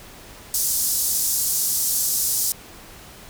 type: band-pass noise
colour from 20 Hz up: white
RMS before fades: -22 dBFS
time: 0.54-2.52 s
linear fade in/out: 0 ms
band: 5200 to 15000 Hz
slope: 24 dB/octave
effects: pink hiss -43 dBFS RMS until 3.29 s